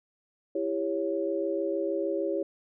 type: chord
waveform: sine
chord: C# diminished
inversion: first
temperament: just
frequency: 332.6 / 399.1 / 554.4 Hz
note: E4 / G4 / C#5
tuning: +16 / +31 / 0 cents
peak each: -31 dBFS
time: 0.55-2.43 s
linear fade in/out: 5 ms
effects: none